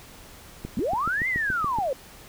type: click train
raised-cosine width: 3 ms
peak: -19 dBFS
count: 9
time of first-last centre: 0.65-1.786 s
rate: 7.04 Hz
type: linear two-way sweep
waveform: sine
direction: up then down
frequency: 180.7 to 2116 to 496.1 Hz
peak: -23 dBFS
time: 0.77-1.93 s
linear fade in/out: 2 ms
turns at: 1.28 s
effects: pink hiss -47 dBFS RMS until 2.28 s